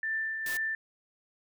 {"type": "tone with tremolo", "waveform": "sine", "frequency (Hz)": 1775, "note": "A6", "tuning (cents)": 15, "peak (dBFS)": -28, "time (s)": [0.03, 0.75], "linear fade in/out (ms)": 2, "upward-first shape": "triangle", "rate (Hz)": 2.1, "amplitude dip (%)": 45}
{"type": "noise", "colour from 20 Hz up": "white", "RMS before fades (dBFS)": -39, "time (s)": [0.46, 0.57], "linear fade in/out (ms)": 2}
{"effects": []}